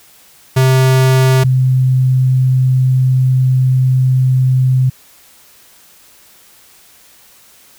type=tone pair in turn; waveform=square / sine; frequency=130.81 / 129.23 Hz; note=C3 / C3; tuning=0 / -21 cents; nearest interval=unison; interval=21 cents; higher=first; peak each=-8 dBFS; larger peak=neither; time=0.56-1.44 / 1.44-4.9 s; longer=second; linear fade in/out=10 ms; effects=white hiss -45 dBFS RMS until 7.78 s